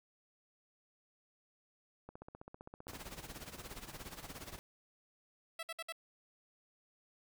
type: click train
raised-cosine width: 1 ms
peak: -35 dBFS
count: 14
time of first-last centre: 2.09-2.934 s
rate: 15.4 Hz
type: noise with tremolo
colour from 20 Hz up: pink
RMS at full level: -46 dBFS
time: 2.88-4.59 s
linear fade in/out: 0 ms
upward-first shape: sine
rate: 17 Hz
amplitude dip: 75%
type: tone bursts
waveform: 10% pulse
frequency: 659.3 Hz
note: E5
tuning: in tune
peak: -32 dBFS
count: 4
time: 5.59-5.924 s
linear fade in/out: 5 ms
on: 40 ms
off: 58 ms
effects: none